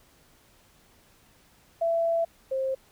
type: tone pair in turn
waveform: sine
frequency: 668 / 530.2 Hz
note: E5 / C5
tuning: +23 / +23 cents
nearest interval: major third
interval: 400 cents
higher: first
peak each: -22 / -25 dBFS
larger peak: first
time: 1.81-2.25 / 2.51-2.75 s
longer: first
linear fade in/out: 10 ms
effects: pink hiss -60 dBFS RMS until 2.91 s